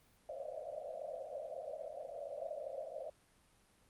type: band-pass noise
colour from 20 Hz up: pink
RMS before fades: -45 dBFS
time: 0.29-3.1 s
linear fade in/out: 2 ms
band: 520 to 680 Hz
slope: 96 dB/octave
effects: pink hiss -69 dBFS RMS until 3.89 s + Opus 32 kbps